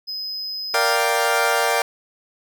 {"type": "tone", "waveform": "triangle", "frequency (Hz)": 5050, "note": "D#8", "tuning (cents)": 25, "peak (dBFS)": -25, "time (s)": [0.07, 0.97], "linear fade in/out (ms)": 20}
{"type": "chord", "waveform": "20% pulse", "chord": "G minor seventh", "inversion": "first", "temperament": "equal", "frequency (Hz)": [466.2, 587.3, 698.5, 784], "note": ["Bb4", "D5", "F5", "G5"], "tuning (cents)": [0, 0, 0, 0], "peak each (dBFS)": -18, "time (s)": [0.74, 1.82], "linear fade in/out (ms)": 2}
{"effects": []}